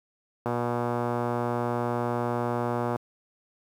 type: click train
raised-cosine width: 1 ms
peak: -14 dBFS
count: 301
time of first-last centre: 0.46-2.96 s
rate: 120 Hz
effects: high-pass 80 Hz 12 dB/octave + 8-bit